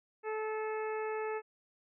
harmonic tone, 434.3 Hz, A4, 23 cents flat, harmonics 1 / 2 / 3 / 4 / 5 / 6, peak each -35 / -41 / -45 / -47 / -49 / -51 dBFS, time 0.23-1.42 s, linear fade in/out 50 ms, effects none

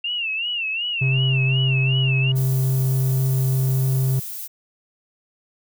sine tone with vibrato, 2745 Hz, F7, 31 cents flat, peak -22 dBFS, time 0.04-2.32 s, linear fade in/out 5 ms, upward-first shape sine, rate 2.7 Hz, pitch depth 120 cents each way
triangle tone, 131.8 Hz, C3, 13 cents sharp, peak -15 dBFS, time 1.01-4.2 s, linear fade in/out 10 ms
violet noise, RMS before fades -32 dBFS, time 2.35-4.48 s, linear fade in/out 20 ms
effects none

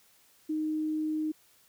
sine tone, 310 Hz, D#4, 6 cents flat, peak -28 dBFS, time 0.49-1.32 s, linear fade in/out 10 ms, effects white hiss -63 dBFS RMS until 1.68 s

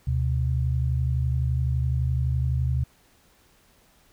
sine tone pair together, 74.9 / 126.73 Hz, D2 / B2, +35 / +45 cents, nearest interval major sixth, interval 910 cents, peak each -24 dBFS, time 0.07-2.84 s, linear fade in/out 5 ms, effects pink hiss -60 dBFS RMS until 4.12 s

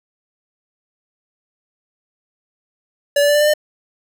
square tone with pitch steps, 573 / 579 / 585 / 591.2 / 597.3 / 603.6 Hz, D5 / D5 / D5 / D5 / D5 / D5, -43 / -25 / -7 / +11 / +29 / +47 cents, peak -12 dBFS, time 3.16-3.538 s, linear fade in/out 5 ms, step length 63 ms, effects none

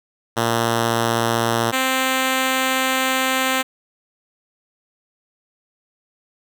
5% pulse tone pair in turn, 115.9 / 261.5 Hz, A#2 / C4, -10 / -1 cents, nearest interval octave + major second, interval 1409 cents, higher second, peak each -6 dBFS, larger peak neither, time 0.36-1.72 / 1.72-3.63 s, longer second, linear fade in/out 20 ms, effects none

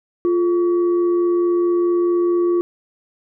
sine tone with frequency modulation, 349.2 Hz, F4, in tune, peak -14 dBFS, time 0.25-2.61 s, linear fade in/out 0 ms, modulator 783 Hz, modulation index 0.25, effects none

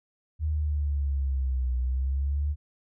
sine linear two-way sweep, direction down then up, 78 to 61.74 to 74.6 Hz, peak -24 dBFS, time 0.39-2.56 s, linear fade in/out 50 ms, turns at 1.77 s, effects none

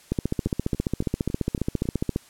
two click trains, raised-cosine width 3 ms, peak -19 / -10 dBFS, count 6 / 31, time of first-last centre 0.47-1.855 / 0.12-2.161 s, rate 3.61 / 14.7 Hz, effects white hiss -53 dBFS RMS until 2.29 s + low-pass 11000 Hz 12 dB/octave

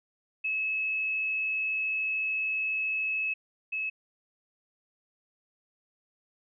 sine tone pair in turn, 2587 / 2587 Hz, E7 / E7, -33 / -33 cents, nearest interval unison, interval 0 cents, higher neither, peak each -27 / -29 dBFS, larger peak first, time 0.44-3.34 / 3.72-3.9 s, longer first, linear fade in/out 10 ms, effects none

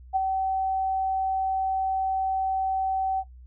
sine tone with ADSR envelope, 765 Hz, G5, 42 cents flat, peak -18 dBFS, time 0.13-3.24 s, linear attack 31 ms, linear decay 18 ms, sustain -5 dB, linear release 52 ms, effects noise-tail reverb RT60 0.1 s tail -17 dB re dry + added 62 Hz sine -44 dBFS peak until 3.46 s

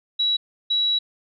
sine tone bursts at uneven times, 3900 Hz, B7, 23 cents flat, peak -18 dBFS, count 2, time 0.19-0.37 / 0.7-0.99 s, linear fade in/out 10 ms, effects none

